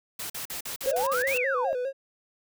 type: noise bursts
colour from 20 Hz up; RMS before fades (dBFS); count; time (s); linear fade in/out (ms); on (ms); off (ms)
white; -35; 8; 0.19-1.378; 5; 110; 44
type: tone with vibrato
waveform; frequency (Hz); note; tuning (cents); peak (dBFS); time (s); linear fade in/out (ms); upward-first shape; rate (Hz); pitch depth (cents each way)
triangle; 519; C5; -14; -25; 0.83-1.93; 50; square; 4.9; 76
type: exponential two-way sweep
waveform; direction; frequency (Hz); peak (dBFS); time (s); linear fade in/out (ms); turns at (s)
sine; up then down; 491.7 to 2794 to 590; -26; 0.86-1.73; 0; 1.37
effects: none